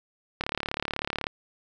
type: click train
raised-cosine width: 0.3 ms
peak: -12 dBFS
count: 32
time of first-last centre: 0.41-1.269 s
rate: 36.1 Hz
effects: none